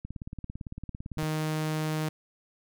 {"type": "click train", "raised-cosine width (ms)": 5, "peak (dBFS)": -25, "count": 22, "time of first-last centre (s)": [0.05, 1.23], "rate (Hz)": 17.8}
{"type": "tone", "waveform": "sawtooth", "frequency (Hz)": 155.56, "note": "D#3", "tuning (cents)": 0, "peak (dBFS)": -24, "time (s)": [1.18, 2.09], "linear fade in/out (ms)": 5}
{"effects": []}